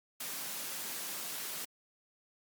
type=high-pass noise; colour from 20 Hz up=white; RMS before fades=-40 dBFS; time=0.2-1.65 s; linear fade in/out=5 ms; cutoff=140 Hz; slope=48 dB/octave; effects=Opus 48 kbps